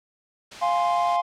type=noise; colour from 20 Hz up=white; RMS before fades=-38 dBFS; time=0.51-1.17 s; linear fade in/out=10 ms
type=chord; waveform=triangle; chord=F minor; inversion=none; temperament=equal; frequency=698.5 / 830.6 / 1046.5 Hz; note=F5 / Ab5 / C6; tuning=0 / 0 / 0 cents; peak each=-20 / -26 / -23 dBFS; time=0.61-1.22 s; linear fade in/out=20 ms
effects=low-pass 5000 Hz 12 dB/octave